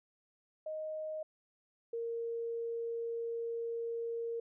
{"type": "tone pair in turn", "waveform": "sine", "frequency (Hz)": [623, 463.5], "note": ["D#5", "A#4"], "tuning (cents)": [2, -10], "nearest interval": "perfect fourth", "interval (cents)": 512, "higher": "first", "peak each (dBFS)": [-37, -35], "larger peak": "second", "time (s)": [[0.66, 1.23], [1.93, 4.4]], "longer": "second", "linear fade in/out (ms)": 5, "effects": []}